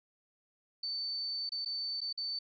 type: tone with dropouts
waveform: sine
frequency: 4535 Hz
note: C#8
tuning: 39 cents sharp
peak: -34 dBFS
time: 0.83-2.39 s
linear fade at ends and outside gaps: 5 ms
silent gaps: 1.493-1.519 / 1.649-1.658 / 2.006-2.014 / 2.128-2.175 s
effects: none